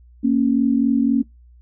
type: tone pair together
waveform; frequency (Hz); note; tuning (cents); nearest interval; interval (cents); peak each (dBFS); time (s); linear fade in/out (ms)
sine; 231.9 / 275.8; A#3 / C#4; -9 / -9; minor third; 300; -17; 0.23-1.23; 20
effects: noise-tail reverb RT60 0.2 s tail -25 dB re dry + added 60 Hz sine -45 dBFS peak until 1.61 s